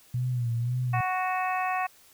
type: tone with vibrato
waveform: sine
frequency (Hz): 121.3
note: B2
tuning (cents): -31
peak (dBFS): -25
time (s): 0.14-1.01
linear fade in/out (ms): 5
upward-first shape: sine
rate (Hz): 1.9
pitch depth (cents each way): 72
type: harmonic tone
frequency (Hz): 370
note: F#4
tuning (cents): 0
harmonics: 2 / 3 / 4 / 5 / 6 / 7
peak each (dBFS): -28 / -31 / -40 / -35 / -42 / -36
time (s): 0.93-1.87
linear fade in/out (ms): 10
effects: white hiss -57 dBFS RMS until 2.13 s